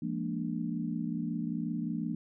sine chord, Bb dominant seventh, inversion second, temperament equal with one note detuned, 170.53 / 207.7 / 233.1 / 293.7 Hz, F3 / Ab3 / Bb3 / D4, -41 / 0 / 0 / 0 cents, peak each -36 / -39 / -35 / -38 dBFS, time 0.02-2.15 s, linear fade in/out 5 ms, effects none

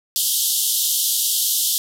white band-pass noise, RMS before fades -20 dBFS, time 0.16-1.78 s, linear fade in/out 0 ms, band 3000 to 15000 Hz, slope 96 dB/octave, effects none

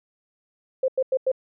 sine tone bursts, 523.3 Hz, C5, in tune, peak -18 dBFS, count 4, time 0.83-1.317 s, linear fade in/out 5 ms, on 52 ms, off 93 ms, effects none

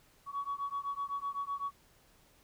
sine beating tone pair, 1121 / 1128.9 Hz, C#6 / C#6, +19 / +31 cents, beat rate 7.9 Hz, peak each -37 / -37 dBFS, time 0.26-1.72 s, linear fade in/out 50 ms, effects tanh soft clip ceiling -28 dBFS + pink hiss -65 dBFS RMS until 2.43 s

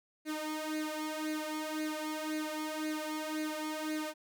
sawtooth tone with flanger, 308.8 Hz, D#4, 13 cents flat, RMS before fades -37 dBFS, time 0.25-4.14 s, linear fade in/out 50 ms, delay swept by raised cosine 0.45 to 2.35 ms, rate 1.9 Hz, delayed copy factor +0.75, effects none

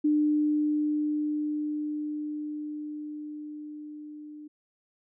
sine tone with level ramp, 300 Hz, D4, 37 cents sharp, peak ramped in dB -20 to -41 dBFS, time 0.04-4.48 s, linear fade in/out 10 ms, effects none

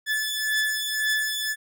sawtooth beating tone pair, 1733 / 1734.9 Hz, A6 / A6, -27 / -25 cents, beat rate 1.9 Hz, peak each -22 / -24 dBFS, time 0.06-1.56 s, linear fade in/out 50 ms, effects none

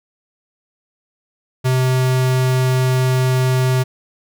square tone, 128.9 Hz, C3, 26 cents flat, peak -14 dBFS, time 1.64-3.84 s, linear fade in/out 20 ms, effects none

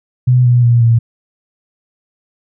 sine tone with pitch steps, 125.4 / 122.18 / 119.05 / 115.99 Hz, B2 / B2 / A#2 / A#2, +27 / -18 / +37 / -8 cents, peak -6 dBFS, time 0.27-0.99 s, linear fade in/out 10 ms, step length 180 ms, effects none

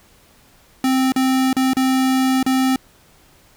square tone with dropouts, 261.6 Hz, C4, in tune, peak -15 dBFS, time 0.84-2.76 s, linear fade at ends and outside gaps 2 ms, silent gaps 1.121-1.161 / 1.53-1.566 / 1.734-1.768 / 2.429-2.463 s, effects pink hiss -52 dBFS RMS until 3.56 s

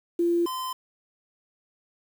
sine / square tone pair in turn, 343.4 / 1029 Hz, F4 / C6, -29 / -29 cents, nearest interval octave + perfect fifth, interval 1900 cents, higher second, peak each -20 / -30 dBFS, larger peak first, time 0.19-0.46 / 0.46-0.73 s, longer neither, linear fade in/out 5 ms, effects 8-bit

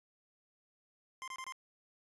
25% pulse tone bursts, 1046.5 Hz, C6, in tune, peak -38 dBFS, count 4, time 1.22-1.523 s, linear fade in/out 0 ms, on 57 ms, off 25 ms, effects resampled to 24000 Hz

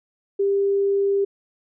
sine tone, 397.3 Hz, G4, 23 cents sharp, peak -17 dBFS, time 0.39-1.25 s, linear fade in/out 10 ms, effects none

